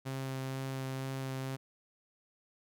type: tone with vibrato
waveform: sawtooth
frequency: 133.1 Hz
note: C3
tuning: 30 cents sharp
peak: -32 dBFS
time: 0.05-1.57 s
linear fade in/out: 20 ms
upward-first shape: triangle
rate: 2.1 Hz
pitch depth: 12 cents each way
effects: none